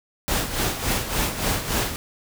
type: noise with tremolo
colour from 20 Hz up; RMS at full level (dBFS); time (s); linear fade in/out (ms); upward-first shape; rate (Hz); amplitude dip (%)
pink; -22; 0.28-1.96; 0; sine; 3.5; 65
effects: none